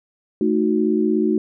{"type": "chord", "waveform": "sine", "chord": "D# diminished", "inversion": "second", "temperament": "equal with one note detuned", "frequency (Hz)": [220, 311.1, 367.7], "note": ["A3", "D#4", "F#4"], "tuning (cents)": [0, 0, -11], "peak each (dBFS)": -20, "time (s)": [0.41, 1.38], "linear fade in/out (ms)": 2, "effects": []}